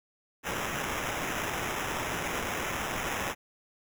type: noise with sample-and-hold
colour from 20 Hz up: blue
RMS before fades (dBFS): -33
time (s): 0.43-3.35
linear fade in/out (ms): 50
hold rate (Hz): 4410
effects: none